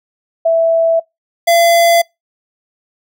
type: tone pair in turn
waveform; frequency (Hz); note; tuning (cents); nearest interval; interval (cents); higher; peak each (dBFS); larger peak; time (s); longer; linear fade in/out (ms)
sine / square; 659.3 / 679.8; E5 / F5; 0 / -47; minor second; 53; second; -8; neither; 0.45-1 / 1.47-2.02; neither; 10
effects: noise-tail reverb RT60 0.2 s tail -26 dB re dry